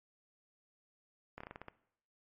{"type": "slowing click train", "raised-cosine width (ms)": 0.5, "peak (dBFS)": -30, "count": 8, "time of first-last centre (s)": [1.38, 1.684], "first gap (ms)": 25, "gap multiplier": 1.18, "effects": ["noise-tail reverb RT60 0.7 s tail -18 dB re dry", "MP3 32 kbps"]}